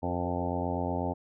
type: harmonic tone with a mistuned harmonic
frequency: 88.1 Hz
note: F2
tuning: 16 cents sharp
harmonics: 1 / 2 / 3 / 4 / 5 / 6 / 7 / 8 / 9 / 10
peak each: -35 / -37 / -35 / -40 / -40 / -39 / -38 / -40 / -38 / -39 dBFS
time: 0.02-1.14 s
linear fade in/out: 20 ms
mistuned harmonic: 5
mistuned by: +24 cents
effects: none